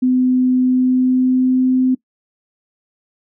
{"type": "tone with pitch glide", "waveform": "sine", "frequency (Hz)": [254.1, 256.9], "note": ["B3", "C4"], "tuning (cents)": [49, -32], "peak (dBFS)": -11, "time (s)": [0.02, 1.95], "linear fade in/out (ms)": 10, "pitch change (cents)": 19, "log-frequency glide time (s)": [0.6, 1.71], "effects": ["noise-tail reverb RT60 0.1 s tail -21 dB re dry"]}